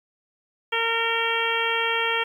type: harmonic tone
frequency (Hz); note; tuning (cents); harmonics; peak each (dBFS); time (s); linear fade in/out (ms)
458.4; A#4; -29; 1 / 2 / 3 / 4 / 5 / 6 / 7; -29 / -29 / -29 / -29 / -29 / -29 / -29; 0.72-2.24; 10
effects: 9-bit